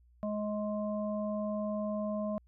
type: harmonic tone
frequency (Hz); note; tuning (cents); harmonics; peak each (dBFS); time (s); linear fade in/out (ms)
210; G#3; +19; 1 / 3 / 5; -34 / -35 / -45; 0.23-2.38; 0
effects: added 60 Hz sine -60 dBFS peak until 2.47 s